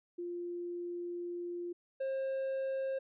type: tone pair in turn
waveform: sine / triangle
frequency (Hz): 349.2 / 534.4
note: F4 / C5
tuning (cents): 0 / +36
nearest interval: perfect fifth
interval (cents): 736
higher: second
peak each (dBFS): -37 / -31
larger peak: second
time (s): 0.18-1.73 / 2-2.99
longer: first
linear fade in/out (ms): 10
effects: resampled to 8000 Hz